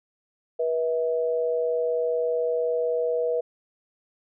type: tone pair together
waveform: sine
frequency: 484.2 / 646.3 Hz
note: B4 / E5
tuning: -34 / -34 cents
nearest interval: perfect fourth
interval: 500 cents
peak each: -23 / -28 dBFS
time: 0.59-3.41 s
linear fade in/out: 10 ms
effects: none